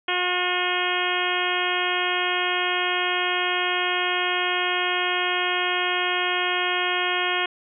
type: harmonic tone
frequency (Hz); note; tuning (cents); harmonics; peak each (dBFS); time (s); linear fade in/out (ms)
360; F#4; -47; 1 / 2 / 3 / 4 / 5 / 6 / 7 / 8 / 9; -30 / -30 / -30 / -30 / -30 / -30 / -30 / -30 / -30; 0.08-7.46; 5
effects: none